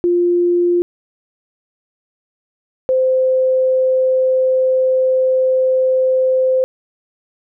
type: tone pair in turn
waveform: sine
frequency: 350.1 / 518.1 Hz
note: F4 / C5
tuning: +4 / -17 cents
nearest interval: perfect fifth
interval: 679 cents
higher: second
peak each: -11 dBFS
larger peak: neither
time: 0.04-0.82 / 2.89-6.64 s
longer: second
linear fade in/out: 0 ms
effects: none